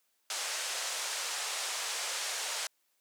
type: band-pass noise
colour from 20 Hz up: white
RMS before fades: -36 dBFS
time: 0.3-2.67 s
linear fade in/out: 2 ms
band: 490 to 8400 Hz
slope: 24 dB/octave
effects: white hiss -75 dBFS RMS until 3 s + high-pass 300 Hz 12 dB/octave